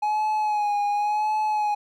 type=tone with vibrato; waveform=triangle; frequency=839 Hz; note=G#5; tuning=17 cents sharp; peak=-19 dBFS; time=0.02-1.75 s; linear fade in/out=10 ms; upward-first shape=sine; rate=0.92 Hz; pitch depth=40 cents each way; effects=none